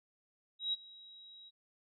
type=tone with ADSR envelope; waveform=sine; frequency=3838 Hz; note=A#7; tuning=50 cents sharp; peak=-30 dBFS; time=0.59-1.51 s; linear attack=140 ms; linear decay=25 ms; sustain=-22 dB; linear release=33 ms; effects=none